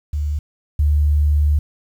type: tone pair in turn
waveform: sine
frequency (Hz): 74 / 74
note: D2 / D2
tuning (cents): +14 / +14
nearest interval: unison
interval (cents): 0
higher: neither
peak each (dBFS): -18 / -12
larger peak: second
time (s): 0.13-0.39 / 0.79-1.59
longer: second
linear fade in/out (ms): 5
effects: 8-bit